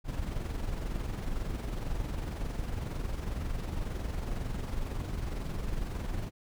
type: noise with amplitude modulation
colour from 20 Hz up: brown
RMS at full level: -32 dBFS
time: 0.04-6.31 s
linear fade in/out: 50 ms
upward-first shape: sine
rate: 22 Hz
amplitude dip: 50%
effects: none